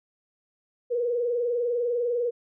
sine tone with vibrato, 480 Hz, B4, 49 cents flat, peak -23 dBFS, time 0.9-2.31 s, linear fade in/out 20 ms, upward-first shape sine, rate 20 Hz, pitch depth 67 cents each way, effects none

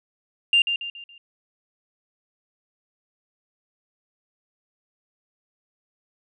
sine tone with echo, 2794 Hz, F7, in tune, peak -13 dBFS, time 0.53-0.62 s, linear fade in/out 2 ms, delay 140 ms, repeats 4, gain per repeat -8 dB, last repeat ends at 1.18 s, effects tanh soft clip ceiling -9 dBFS

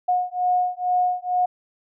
sine beating tone pair, 723 / 725.2 Hz, F#5 / F#5, -40 / -35 cents, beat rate 2.2 Hz, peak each -22 dBFS, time 0.08-1.46 s, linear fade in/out 10 ms, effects none

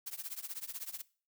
blue noise with tremolo, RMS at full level -39 dBFS, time 0.06-1.02 s, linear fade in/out 10 ms, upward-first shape triangle, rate 16 Hz, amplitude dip 100%, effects noise-tail reverb RT60 0.4 s tail -20 dB re dry

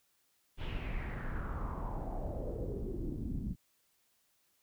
brown noise with low-pass filter sweep, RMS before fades -38 dBFS, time 0.57-3.56 s, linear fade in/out 50 ms, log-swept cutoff 3200 to 200 Hz, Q 4, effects white hiss -74 dBFS RMS until 4.62 s

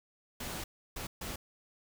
pink noise bursts at uneven times, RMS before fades -40 dBFS, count 3, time 0.4-0.64 / 0.96-1.07 / 1.21-1.36 s, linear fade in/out 5 ms, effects none

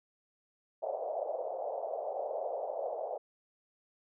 white band-pass noise, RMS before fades -37 dBFS, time 0.82-3.18 s, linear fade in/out 10 ms, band 500 to 710 Hz, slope 48 dB/octave, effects none

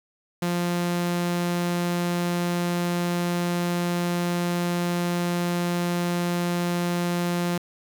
sawtooth tone, 174.61 Hz, F3, in tune, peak -19 dBFS, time 0.42-7.58 s, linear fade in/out 5 ms, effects 8-bit

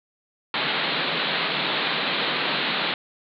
white band-pass noise, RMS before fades -25 dBFS, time 0.54-2.94 s, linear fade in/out 2 ms, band 140 to 4200 Hz, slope 96 dB/octave, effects none

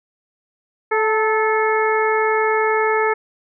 harmonic tone with a mistuned harmonic, 434.7 Hz, A4, 21 cents flat, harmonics 1 / 2 / 3 / 4 / 5, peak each -18 / -21 / -23 / -24 / -25 dBFS, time 0.91-3.14 s, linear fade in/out 10 ms, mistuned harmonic 2, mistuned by +31 cents, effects none

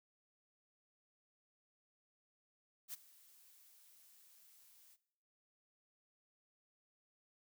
blue noise with ADSR envelope, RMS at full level -44 dBFS, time 2.88-4.97 s, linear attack 55 ms, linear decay 18 ms, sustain -21 dB, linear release 35 ms, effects noise-tail reverb RT60 0.7 s tail -18 dB re dry

